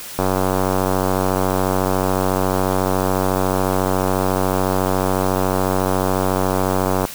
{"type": "click train", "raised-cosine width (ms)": 1, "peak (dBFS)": -4, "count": 646, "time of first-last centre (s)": [0.19, 7.052], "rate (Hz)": 94, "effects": ["white hiss -33 dBFS RMS until 7.14 s"]}